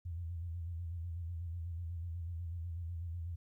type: tone with vibrato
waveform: sine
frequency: 84.8 Hz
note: E2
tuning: 50 cents sharp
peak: -38 dBFS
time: 0.05-3.36 s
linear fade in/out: 10 ms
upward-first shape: square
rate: 8.1 Hz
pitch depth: 58 cents each way
effects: 13-bit